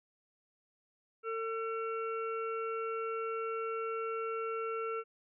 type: harmonic tone with a mistuned harmonic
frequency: 450 Hz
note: A4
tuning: 39 cents sharp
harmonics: 1 / 3 / 5 / 6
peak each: -36 / -38 / -50 / -50 dBFS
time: 1.23-5.04 s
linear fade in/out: 50 ms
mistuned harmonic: 6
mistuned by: +25 cents
effects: none